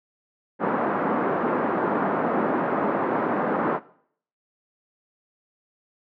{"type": "band-pass noise", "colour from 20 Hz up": "pink", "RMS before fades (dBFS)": -24, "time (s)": [0.59, 3.8], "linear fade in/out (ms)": 50, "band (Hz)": [210, 1400], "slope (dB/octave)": 24, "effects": ["noise-tail reverb RT60 0.6 s tail -19 dB re dry"]}